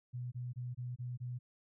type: tone bursts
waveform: sine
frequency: 123.4 Hz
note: B2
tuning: 1 cent flat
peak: -38 dBFS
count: 6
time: 0.13-1.39 s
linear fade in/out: 20 ms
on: 190 ms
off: 24 ms
effects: none